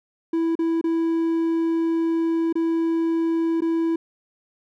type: tone with dropouts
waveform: triangle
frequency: 329.6 Hz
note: E4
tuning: in tune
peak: -17 dBFS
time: 0.33-3.96 s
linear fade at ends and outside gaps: 5 ms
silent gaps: 0.554-0.59 / 0.813-0.84 / 2.527-2.554 / 3.607-3.619 s
effects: none